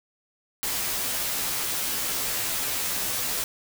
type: noise with comb filter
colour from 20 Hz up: white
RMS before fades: -28 dBFS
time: 0.63-3.44 s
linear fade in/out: 0 ms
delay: 13 ms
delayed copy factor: -1
effects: none